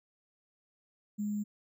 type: tone with sample-and-hold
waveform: sine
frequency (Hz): 207.7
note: G#3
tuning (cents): 0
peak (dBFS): -31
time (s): 1.18-1.44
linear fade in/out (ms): 20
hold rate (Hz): 7350
effects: none